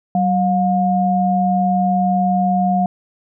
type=tone pair together; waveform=sine; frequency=189.1 / 714.5 Hz; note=F#3 / F5; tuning=+38 / +39 cents; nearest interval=octave + major seventh; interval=2301 cents; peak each=-16 dBFS; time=0.15-2.86 s; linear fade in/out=2 ms; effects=none